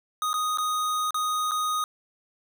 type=tone with dropouts; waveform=square; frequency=1244 Hz; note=D#6; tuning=1 cent flat; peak=-25 dBFS; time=0.22-1.84 s; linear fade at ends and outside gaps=1 ms; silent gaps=0.331-0.34 / 0.574-0.584 / 1.107-1.144 / 1.511-1.517 s; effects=none